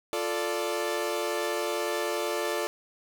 sawtooth chord, D minor, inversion first, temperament equal, 349.2 / 440 / 587.3 Hz, F4 / A4 / D5, 0 / 0 / 0 cents, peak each -29 / -28 / -28 dBFS, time 0.13-2.67 s, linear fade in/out 0 ms, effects none

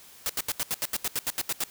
white noise bursts, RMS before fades -28 dBFS, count 13, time 0.26-1.638 s, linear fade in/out 0 ms, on 34 ms, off 78 ms, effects white hiss -51 dBFS RMS until 1.7 s

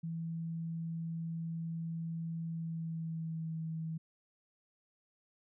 sine tone with pitch glide, 164.81 to 161.14 Hz, E3 to E3, 0 to -39 cents, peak -36 dBFS, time 0.03-3.98 s, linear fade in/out 10 ms, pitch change -39 cents, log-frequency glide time 2.46-3.57 s, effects none

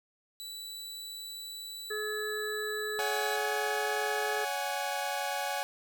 sawtooth tone, 3951 Hz, B7, in tune, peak -37 dBFS, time 0.4-3.36 s, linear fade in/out 0 ms
harmonic tone, 425.9 Hz, G#4, 44 cents sharp, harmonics 1 / 3 / 4, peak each -35 / -44 / -36 dBFS, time 1.9-4.45 s, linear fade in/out 10 ms
sawtooth chord, C# suspended fourth, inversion none, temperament equal with one note detuned, 562.8 / 740 / 830.6 Hz, C#5 / F#5 / G#5, +26 / 0 / 0 cents, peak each -34 / -32 / -31 dBFS, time 2.99-5.63 s, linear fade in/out 0 ms
effects none

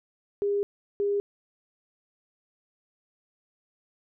sine tone bursts at uneven times, 405.1 Hz, G#4, 43 cents flat, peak -23 dBFS, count 2, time 0.42-0.63 / 1-1.2 s, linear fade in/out 0 ms, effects none

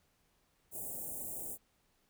white band-stop noise, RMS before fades -42 dBFS, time 0.71-1.58 s, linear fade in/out 50 ms, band 770 to 7600 Hz, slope 48 dB/octave, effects pink hiss -74 dBFS RMS until 2.09 s

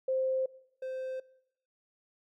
sine / triangle tone pair in turn, 523.3 / 520 Hz, C5 / C5, 0 / -11 cents, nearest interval unison, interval 11 cents, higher first, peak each -27 / -33 dBFS, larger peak first, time 0.08-0.46 / 0.82-1.2 s, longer neither, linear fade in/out 5 ms, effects noise-tail reverb RT60 0.8 s tail -21 dB re dry

